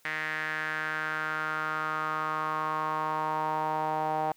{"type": "tone with band-pass filter sweep", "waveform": "sawtooth", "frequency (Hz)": 155.56, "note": "D#3", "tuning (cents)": 0, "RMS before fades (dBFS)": -31, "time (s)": [0.05, 4.32], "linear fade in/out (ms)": 0, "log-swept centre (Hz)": [1900, 790], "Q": 4.7, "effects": ["white hiss -64 dBFS RMS until 4.36 s"]}